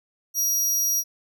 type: tone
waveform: sawtooth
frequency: 5740 Hz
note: F8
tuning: 47 cents sharp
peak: -18 dBFS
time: 0.34-1.04 s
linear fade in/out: 50 ms
effects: none